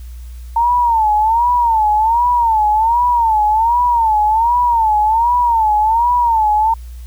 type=tone with vibrato; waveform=sine; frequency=908 Hz; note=A#5; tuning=46 cents flat; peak=-10 dBFS; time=0.56-6.74 s; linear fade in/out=5 ms; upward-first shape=sine; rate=1.3 Hz; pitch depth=130 cents each way; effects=added 60 Hz sine -28 dBFS peak until 7.06 s + white hiss -49 dBFS RMS until 7.06 s